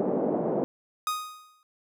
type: band-pass noise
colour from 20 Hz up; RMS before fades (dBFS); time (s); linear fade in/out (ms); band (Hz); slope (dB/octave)
white; -27; 0-0.64; 0; 190 to 580; 24
type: tone with exponential decay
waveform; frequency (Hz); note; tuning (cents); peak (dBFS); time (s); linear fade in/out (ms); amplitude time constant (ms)
45% pulse; 1244.5; D#6; 0; -24; 1.07-1.63; 1; 120
effects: none